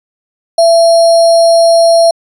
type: tone with sample-and-hold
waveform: sine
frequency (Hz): 670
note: E5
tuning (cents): +28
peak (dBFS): -3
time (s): 0.58-2.11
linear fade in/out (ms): 5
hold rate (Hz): 4900
effects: resampled to 24000 Hz